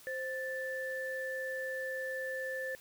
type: tone pair together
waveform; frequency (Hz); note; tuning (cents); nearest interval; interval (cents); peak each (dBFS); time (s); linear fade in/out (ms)
sine; 523.3 / 1759.1; C5 / A6; 0 / -1; octave + major sixth; 2099; -38 / -38; 0.07-2.75; 0
effects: white hiss -57 dBFS RMS until 2.8 s

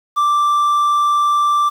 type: tone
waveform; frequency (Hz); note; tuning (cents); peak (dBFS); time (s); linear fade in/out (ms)
triangle; 1174.7; D6; 0; -10; 0.16-1.7; 20
effects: 7-bit

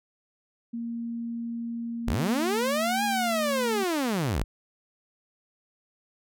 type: tone with pitch glide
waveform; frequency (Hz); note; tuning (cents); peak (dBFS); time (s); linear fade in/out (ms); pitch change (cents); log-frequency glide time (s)
sine; 233.1 to 227.4; A#3 to A#3; 0 to -43; -30; 0.73-3.84; 10; -43; 2.34-2.91
type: linear two-way sweep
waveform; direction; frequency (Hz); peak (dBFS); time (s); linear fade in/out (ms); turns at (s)
sawtooth; up then down; 31.38 to 830.6 to 31.38; -21; 2.07-4.44; 10; 3.04
effects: none

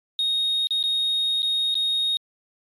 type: tone with dropouts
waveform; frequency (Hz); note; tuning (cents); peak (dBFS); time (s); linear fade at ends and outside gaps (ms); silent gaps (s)
sine; 3729; A#7; 0; -18; 0.19-2.17; 1; 0.671-0.707 / 0.828-0.838 / 1.421-1.429 / 1.743-1.753
effects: tanh soft clip ceiling -18 dBFS + MP3 96 kbps

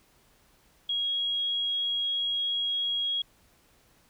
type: tone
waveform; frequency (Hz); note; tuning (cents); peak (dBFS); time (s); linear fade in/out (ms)
sine; 3299; G#7; -12; -26; 0.89-3.22; 5
effects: pink hiss -63 dBFS RMS until 4.09 s

